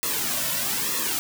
white noise with flanger, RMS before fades -26 dBFS, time 0.03-1.19 s, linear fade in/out 0 ms, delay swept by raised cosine 1.3 to 2.5 ms, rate 1.1 Hz, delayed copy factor -0.75, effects none

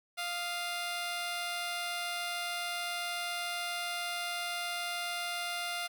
10% pulse tone pair together, 698.5 / 1239.2 Hz, F5 / D#6, 0 / -7 cents, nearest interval minor seventh, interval 993 cents, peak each -26 / -37 dBFS, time 0.17-5.88 s, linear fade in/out 20 ms, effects none

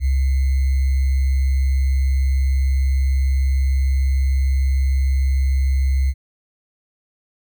sine tone with sample-and-hold, 66.7 Hz, C2, 34 cents sharp, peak -14 dBFS, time 0-6.14 s, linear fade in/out 50 ms, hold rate 2100 Hz, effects none

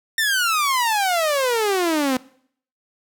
sawtooth exponential sweep, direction down, 1836 to 250.3 Hz, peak -14 dBFS, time 0.18-2.17 s, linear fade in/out 2 ms, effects noise-tail reverb RT60 0.6 s tail -21 dB re dry

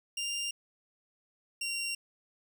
20% pulse tone pair in turn, 2794 / 2760 Hz, F7 / F7, 0 / -21 cents, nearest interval unison, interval 21 cents, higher first, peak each -28 dBFS, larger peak neither, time 0.17-0.51 / 1.61-1.95 s, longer neither, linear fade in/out 5 ms, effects none

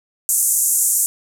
pink band-pass noise, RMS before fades -17 dBFS, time 0.29-1.06 s, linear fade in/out 0 ms, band 6900 to 13000 Hz, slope 48 dB/octave, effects none

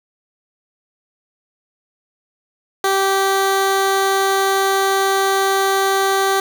15% pulse tone, 388.9 Hz, G4, 14 cents flat, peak -8 dBFS, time 2.84-6.4 s, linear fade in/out 2 ms, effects none

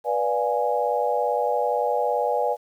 sine chord, B diminished seventh, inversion none, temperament equal with one note detuned, 489.6 / 587.3 / 698.5 / 830.6 Hz, B4 / D5 / F5 / Ab5, -15 / 0 / 0 / 0 cents, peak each -25 / -26 / -28 / -25 dBFS, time 0.04-2.57 s, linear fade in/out 50 ms, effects 9-bit

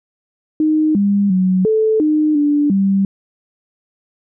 sine tone with pitch steps, 309.7 / 201.2 / 185.7 / 437.5 / 305.6 / 292.3 / 195.5 Hz, D#4 / G3 / F#3 / A4 / D#4 / D4 / G3, -8 / +45 / +7 / -10 / -31 / -8 / -4 cents, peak -11 dBFS, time 0.6-3.05 s, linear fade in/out 2 ms, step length 350 ms, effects none

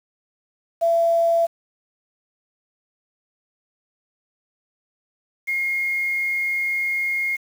sine tone pair in turn, 672 / 2142 Hz, E5 / C7, +33 / +40 cents, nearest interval octave + minor sixth, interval 2007 cents, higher second, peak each -15 / -20 dBFS, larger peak first, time 0.81-1.47 / 5.47-7.37 s, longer second, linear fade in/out 20 ms, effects 7-bit

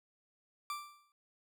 40% pulse tone with exponential decay, 1174.7 Hz, D6, in tune, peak -34 dBFS, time 0.7-1.12 s, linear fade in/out 1 ms, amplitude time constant 90 ms, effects none

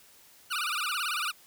20% pulse tone with vibrato, 1320 Hz, E6, 2 cents sharp, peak -24 dBFS, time 0.5-1.32 s, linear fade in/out 20 ms, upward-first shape sine, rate 18 Hz, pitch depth 210 cents each way, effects white hiss -57 dBFS RMS until 1.46 s

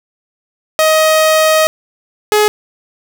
sawtooth tone pair in turn, 629 / 421.8 Hz, D#5 / G#4, +19 / +27 cents, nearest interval perfect fifth, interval 692 cents, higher first, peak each -4 dBFS, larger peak neither, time 0.79-1.67 / 2.32-2.48 s, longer first, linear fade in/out 0 ms, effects none

